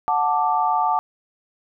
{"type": "chord", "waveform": "sine", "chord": "D major", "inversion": "first", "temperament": "just", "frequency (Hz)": [734.2, 881, 1174.7], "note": ["F#5", "A5", "D6"], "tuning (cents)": [-14, 2, 0], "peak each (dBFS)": [-22, -20, -23], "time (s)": [0.08, 0.99], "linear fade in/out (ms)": 0, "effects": []}